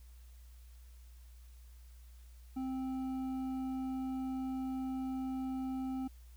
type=tone with hard clipping; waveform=sine; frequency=261.6 Hz; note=C4; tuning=in tune; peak=-37 dBFS; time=2.56-6.08 s; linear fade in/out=10 ms; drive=7 dB; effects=added 60 Hz sine -52 dBFS peak until 6.36 s + white hiss -68 dBFS RMS until 6.36 s